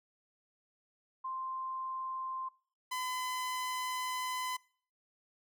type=tone pair in turn; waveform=sine / sawtooth; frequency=1046.5 / 1013.2 Hz; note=C6 / B5; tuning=0 / +44 cents; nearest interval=minor second; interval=56 cents; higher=first; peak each=-36 / -31 dBFS; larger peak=second; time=1.24-2.49 / 2.91-4.57 s; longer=second; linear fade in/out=10 ms; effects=noise-tail reverb RT60 0.5 s tail -23 dB re dry